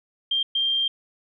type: tone bursts at uneven times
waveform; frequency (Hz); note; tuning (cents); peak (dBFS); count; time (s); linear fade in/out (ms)
sine; 3182; G7; +25; -20; 2; 0.31-0.43 / 0.55-0.88; 5
effects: none